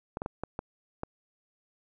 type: clicks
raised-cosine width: 1 ms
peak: -19 dBFS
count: 6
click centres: 0.171 / 0.219 / 0.261 / 0.436 / 0.591 / 1.034 s
effects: none